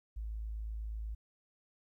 sine tone, 54.1 Hz, A1, 29 cents flat, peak -37 dBFS, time 0.16-1.15 s, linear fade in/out 10 ms, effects 13-bit

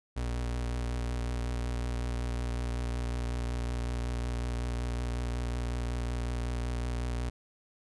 35% pulse tone with vibrato, 60.1 Hz, B1, 46 cents flat, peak -29 dBFS, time 0.16-7.3 s, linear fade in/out 10 ms, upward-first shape sine, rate 5.4 Hz, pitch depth 24 cents each way, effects resampled to 24000 Hz

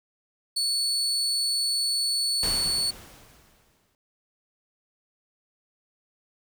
35% pulse tone, 4435 Hz, C#8, in tune, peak -22 dBFS, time 0.56-2.91 s, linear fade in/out 10 ms
pink noise with exponential decay, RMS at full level -31 dBFS, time 2.43-3.95 s, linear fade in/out 1 ms, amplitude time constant 330 ms
effects none

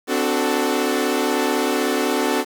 sawtooth chord, D dominant seventh, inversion third, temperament equal with one note detuned, 257.6 / 293.7 / 370 / 440 Hz, C4 / D4 / F#4 / A4, -27 / 0 / 0 / 0 cents, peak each -20 dBFS, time 0.07-2.45 s, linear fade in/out 50 ms, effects 7-bit

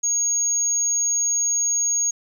sine tone, 6600 Hz, G#8, 12 cents flat, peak -17 dBFS, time 0.03-2.11 s, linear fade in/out 10 ms, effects tanh soft clip ceiling -15 dBFS + 9-bit

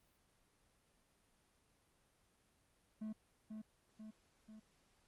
triangle tone with echo, 216.6 Hz, A3, 27 cents flat, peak -40 dBFS, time 3.01-3.13 s, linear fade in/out 10 ms, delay 490 ms, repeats 3, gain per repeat -4 dB, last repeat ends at 4.6 s, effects pink hiss -75 dBFS RMS until 5.07 s + Opus 32 kbps

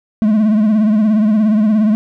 triangle tone with vibrato, 214.1 Hz, A3, 47 cents flat, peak -7 dBFS, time 0.22-1.95 s, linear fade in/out 0 ms, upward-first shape triangle, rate 17 Hz, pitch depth 88 cents each way, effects none

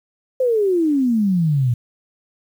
sine exponential sweep, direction down, 527 to 116.54 Hz, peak -14 dBFS, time 0.4-1.74 s, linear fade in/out 5 ms, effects 8-bit

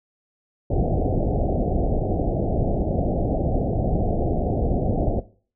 pink low-pass noise, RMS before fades -22 dBFS, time 0.7-5.2 s, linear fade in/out 5 ms, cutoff 760 Hz, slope 96 dB/octave, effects noise-tail reverb RT60 0.4 s tail -17 dB re dry

